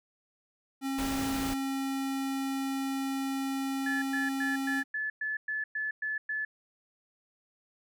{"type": "tone", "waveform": "square", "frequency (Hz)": 270, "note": "C#4", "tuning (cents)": -45, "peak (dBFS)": -31, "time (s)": [0.81, 4.84], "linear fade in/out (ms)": 50}
{"type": "noise", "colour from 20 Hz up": "pink", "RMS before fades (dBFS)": -37, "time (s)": [0.98, 1.54], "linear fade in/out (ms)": 5}
{"type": "tone bursts", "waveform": "sine", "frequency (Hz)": 1728, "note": "A6", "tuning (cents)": -32, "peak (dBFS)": -30, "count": 10, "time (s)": [3.86, 6.45], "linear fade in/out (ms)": 5, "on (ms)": 160, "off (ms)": 110}
{"effects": []}